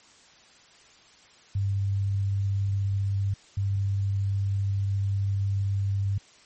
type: tone pair in turn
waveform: sine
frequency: 98.9 / 98.9 Hz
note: G2 / G2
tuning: +16 / +16 cents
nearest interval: unison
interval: 0 cents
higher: neither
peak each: -23 / -23 dBFS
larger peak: neither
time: 1.55-3.34 / 3.57-6.18 s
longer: second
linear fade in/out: 5 ms
effects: white hiss -55 dBFS RMS until 6.45 s + MP3 32 kbps